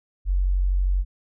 sine tone, 46.25 Hz, F#1, in tune, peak -18 dBFS, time 0.25-1.05 s, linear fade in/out 50 ms, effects none

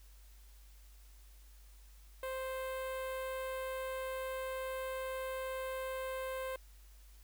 sawtooth tone with notch filter, 523.3 Hz, C5, in tune, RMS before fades -40 dBFS, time 2.23-6.56 s, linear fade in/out 2 ms, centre 5600 Hz, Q 0.66, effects added 50 Hz sine -55 dBFS peak until 7.23 s + white hiss -66 dBFS RMS until 7.23 s

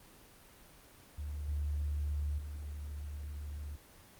sine tone with level steps, 73.42 Hz, D2, in tune, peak -37 / -32 / -39 dBFS, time 1.18-3.76 s, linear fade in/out 5 ms, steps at 1.48 / 2.38 s, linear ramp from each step 5 ms, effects pink hiss -58 dBFS RMS until 4.19 s + Opus 24 kbps

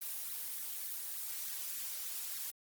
blue noise with flanger, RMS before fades -41 dBFS, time 0.01-2.51 s, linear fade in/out 10 ms, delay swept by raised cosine 0.49 to 4.29 ms, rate 3.4 Hz, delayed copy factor +0.8, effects Opus 24 kbps

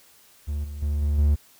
triangle tone with level steps, 73.42 Hz, D2, in tune, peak -23 / -30 / -20 / -18 / -14 dBFS, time 0.47-1.36 s, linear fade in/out 20 ms, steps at 0.64 / 0.82 / 1.02 / 1.18 s, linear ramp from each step 5 ms, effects white hiss -55 dBFS RMS until 1.59 s

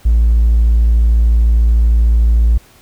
triangle tone, 56.8 Hz, A#1, 44 cents flat, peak -4 dBFS, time 0.05-2.58 s, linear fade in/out 10 ms, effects tanh soft clip ceiling -3 dBFS + pink hiss -46 dBFS RMS until 2.81 s

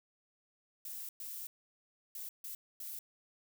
violet noise bursts at uneven times, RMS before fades -44 dBFS, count 5, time 0.85-1.09 / 1.2-1.47 / 2.15-2.29 / 2.44-2.55 / 2.8-2.99 s, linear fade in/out 2 ms, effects none

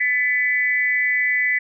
sine tone with amplitude modulation, 2000 Hz, B6, 21 cents sharp, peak -13 dBFS, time 0-1.59 s, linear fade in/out 10 ms, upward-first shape sine, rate 252 Hz, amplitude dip 80%, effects none

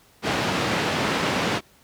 pink band-pass noise, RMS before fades -24 dBFS, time 0.22-1.61 s, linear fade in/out 50 ms, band 140 to 3900 Hz, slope 12 dB/octave, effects pink hiss -56 dBFS RMS until 1.83 s + high-pass 60 Hz 12 dB/octave

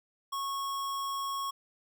square tone, 1100 Hz, C#6, 14 cents flat, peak -33 dBFS, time 0.32-1.51 s, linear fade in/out 10 ms, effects none

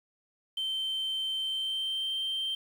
sine tone with pitch glide, 3110 to 3139 Hz, G7 to G7, -14 to +2 cents, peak -28 dBFS, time 0.57-2.55 s, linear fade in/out 5 ms, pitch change +16 cents, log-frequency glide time 1.39-2.18 s, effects tanh soft clip ceiling -26 dBFS + 9-bit

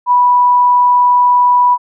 sine tone, 983 Hz, B5, 8 cents flat, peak -6 dBFS, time 0.06-1.78 s, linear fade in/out 50 ms, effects none

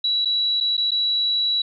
sine tone with dropouts, 3917 Hz, B7, 15 cents flat, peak -18 dBFS, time 0.04-1.62 s, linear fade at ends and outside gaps 5 ms, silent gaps 0.249-0.255 / 0.603-0.608 / 0.769-0.777 / 0.908-0.916 s, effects none

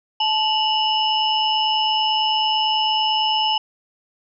sine tone cluster, 869 / 2797 / 2946 / 5250 Hz, A5 / F7 / F#7 / E8, -22 / +2 / -8 / -8 cents, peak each -20 / -29 / -20 / -28 dBFS, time 0.2-3.58 s, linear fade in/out 5 ms, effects none

